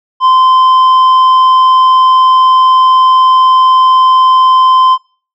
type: tone with tanh clipping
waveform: triangle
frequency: 1034 Hz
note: C6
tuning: 21 cents flat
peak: -5 dBFS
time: 0.2-4.98 s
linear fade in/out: 50 ms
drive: 10 dB
effects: noise-tail reverb RT60 0.4 s tail -22 dB re dry